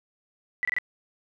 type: tone bursts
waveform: sine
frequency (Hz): 1975.5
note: B6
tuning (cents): 0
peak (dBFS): -23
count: 4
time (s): 0.63-0.785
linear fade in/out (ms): 0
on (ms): 20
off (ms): 25
effects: none